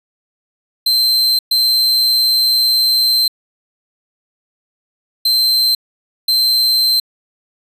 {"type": "tone bursts at uneven times", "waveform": "45% pulse", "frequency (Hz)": 4111, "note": "C8", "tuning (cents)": -31, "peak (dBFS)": -10, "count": 4, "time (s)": [[0.86, 1.39], [1.51, 3.28], [5.25, 5.75], [6.28, 7]], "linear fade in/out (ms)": 5, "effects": ["resampled to 32000 Hz"]}